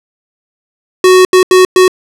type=tone bursts at uneven times; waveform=square; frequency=370 Hz; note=F#4; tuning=in tune; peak=-3 dBFS; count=4; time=1.04-1.25 / 1.33-1.43 / 1.51-1.65 / 1.76-1.88 s; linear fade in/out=2 ms; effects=low-pass 11000 Hz 12 dB/octave